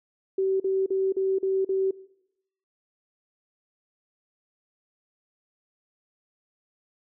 sine tone bursts, 383.6 Hz, G4, 37 cents flat, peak -21 dBFS, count 6, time 0.38-1.91 s, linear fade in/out 5 ms, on 220 ms, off 42 ms, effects noise-tail reverb RT60 0.8 s tail -19 dB re dry

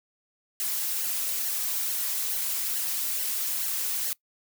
blue noise with flanger, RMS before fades -29 dBFS, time 0.6-4.13 s, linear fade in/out 0 ms, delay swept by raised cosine 0.81 to 5.81 ms, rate 2.3 Hz, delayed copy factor -0.65, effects noise-tail reverb RT60 0.1 s tail -22 dB re dry

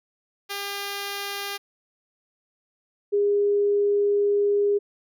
5% pulse / sine tone pair in turn, 401.4 / 407.7 Hz, G4 / G#4, +41 / -32 cents, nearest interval unison, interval 27 cents, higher second, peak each -18 dBFS, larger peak neither, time 0.49-1.58 / 3.12-4.79 s, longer second, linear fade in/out 20 ms, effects none

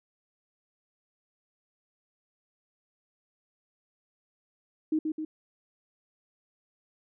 sine tone with echo, 312 Hz, D#4, 5 cents sharp, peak -23 dBFS, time 4.92-4.99 s, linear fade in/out 5 ms, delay 130 ms, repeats 2, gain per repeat -4 dB, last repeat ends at 5.25 s, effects none

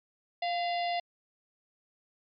harmonic tone with a mistuned harmonic, 698.5 Hz, F5, in tune, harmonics 1 / 3 / 4 / 5 / 6 / 7, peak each -29 / -39 / -41 / -43 / -45 / -46 dBFS, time 0.42-1 s, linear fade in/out 5 ms, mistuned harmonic 3, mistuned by -46 cents, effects MP3 96 kbps

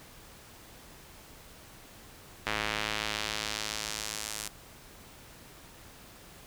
square tone with band-pass filter sweep, 53.6 Hz, A1, 45 cents flat, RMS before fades -35 dBFS, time 2.46-4.48 s, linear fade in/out 5 ms, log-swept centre 2200 to 8600 Hz, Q 0.98, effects pink hiss -52 dBFS RMS until 6.46 s

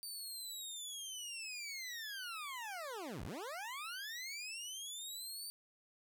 20% pulse linear two-way sweep, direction down then up, 4632 to 41.2 to 4632 Hz, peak -38 dBFS, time 0.03-5.5 s, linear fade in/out 0 ms, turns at 3.24 s, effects none

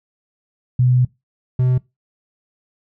sine / triangle tone pair in turn, 125.5 / 126.88 Hz, B2 / B2, +28 / +47 cents, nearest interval unison, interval 19 cents, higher second, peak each -11 dBFS, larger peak neither, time 0.79-1.05 / 1.59-1.78 s, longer first, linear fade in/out 5 ms, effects noise-tail reverb RT60 0.2 s tail -21 dB re dry

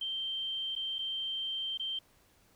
sine tone with dropouts, 3137 Hz, G7, 1 cent sharp, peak -33 dBFS, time 0.01-1.99 s, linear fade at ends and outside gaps 5 ms, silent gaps 0.753-0.761 / 0.985-0.989 / 1.775-1.796 s, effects pink hiss -66 dBFS RMS until 2.55 s

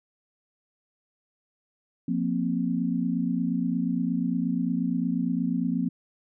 sine chord, F suspended fourth, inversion none, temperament equal with one note detuned, 176.24 / 233.1 / 261.6 Hz, F3 / Bb3 / C4, +16 / 0 / 0 cents, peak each -28 dBFS, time 2.08-5.89 s, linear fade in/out 5 ms, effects none

